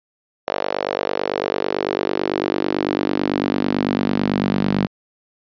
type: tone with high-pass filter sweep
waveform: sawtooth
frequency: 49 Hz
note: G1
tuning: in tune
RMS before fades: -21 dBFS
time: 0.47-4.87 s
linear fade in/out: 10 ms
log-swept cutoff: 570 to 190 Hz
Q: 2.9
effects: resampled to 11025 Hz